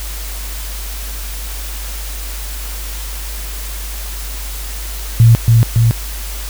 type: tone with echo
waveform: sine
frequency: 115.3 Hz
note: A#2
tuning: 19 cents flat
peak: -3 dBFS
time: 5.2-5.35 s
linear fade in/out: 0 ms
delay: 280 ms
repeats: 2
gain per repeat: -2 dB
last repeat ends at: 5.91 s
effects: added 50 Hz sine -23 dBFS peak until 6.49 s + white hiss -29 dBFS RMS until 6.49 s